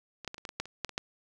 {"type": "clicks", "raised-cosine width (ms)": 0.2, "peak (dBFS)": [-25, -17, -23, -29, -21, -23, -14, -29, -14, -25, -14], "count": 11, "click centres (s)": [0.247, 0.277, 0.344, 0.381, 0.452, 0.491, 0.6, 0.656, 0.847, 0.893, 0.979], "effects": []}